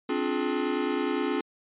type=chord; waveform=square; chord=D half-diminished seventh; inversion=third; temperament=just; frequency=264.3 / 293.7 / 352.4 / 422.9 Hz; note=C4 / D4 / F4 / Ab4; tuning=+18 / 0 / +16 / +31 cents; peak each=-32 dBFS; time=0.09-1.41 s; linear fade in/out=5 ms; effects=resampled to 8000 Hz